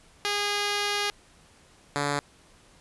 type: tone pair in turn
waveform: 5% pulse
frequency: 410 / 144.04 Hz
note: G#4 / D3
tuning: -22 / -33 cents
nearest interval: octave + tritone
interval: 1811 cents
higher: first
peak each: -14 dBFS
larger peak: neither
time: 0.25-1.1 / 1.96-2.19 s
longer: first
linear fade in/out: 0 ms
effects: pink hiss -57 dBFS RMS until 2.8 s + resampled to 24000 Hz